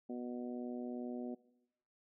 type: harmonic tone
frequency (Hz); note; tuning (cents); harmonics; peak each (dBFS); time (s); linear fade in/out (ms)
122.6; B2; -12; 2 / 3 / 4 / 5 / 6; -41 / -46 / -52 / -51 / -54; 0.09-1.35; 10
effects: noise-tail reverb RT60 0.9 s tail -21 dB re dry